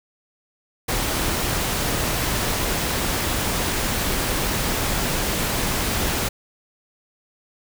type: noise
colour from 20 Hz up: pink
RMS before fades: -23 dBFS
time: 0.88-6.29 s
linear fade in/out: 10 ms
effects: none